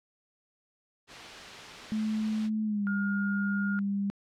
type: noise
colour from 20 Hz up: white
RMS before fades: -42 dBFS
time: 1.07-2.5 s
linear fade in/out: 50 ms
type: tone with pitch glide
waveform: sine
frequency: 216.5 to 199.68 Hz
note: A3 to G3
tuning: -28 to +32 cents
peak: -27 dBFS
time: 1.92-4.1 s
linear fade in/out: 0 ms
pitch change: -140 cents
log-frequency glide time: 2.64-2.87 s
type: tone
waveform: sine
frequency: 1420 Hz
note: F6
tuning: 28 cents sharp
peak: -33 dBFS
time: 2.87-3.79 s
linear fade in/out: 0 ms
effects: low-pass 4000 Hz 12 dB/octave